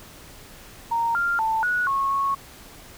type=tone with pitch steps; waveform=sine; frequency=927 / 1394 / 887 / 1463 / 1095 / 1102 Hz; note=A#5 / F6 / A5 / F#6 / C#6 / C#6; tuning=-10 / -4 / +14 / -20 / -22 / -11 cents; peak=-20 dBFS; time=0.91-2.35 s; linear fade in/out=10 ms; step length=240 ms; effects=pink hiss -45 dBFS RMS until 2.97 s